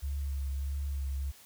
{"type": "tone with vibrato", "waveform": "sine", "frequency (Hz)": 69.3, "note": "C#2", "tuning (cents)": 0, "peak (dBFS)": -31, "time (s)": [0.02, 1.32], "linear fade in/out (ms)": 20, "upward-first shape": "sine", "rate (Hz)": 1.6, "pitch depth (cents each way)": 29, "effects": ["white hiss -56 dBFS RMS until 1.45 s"]}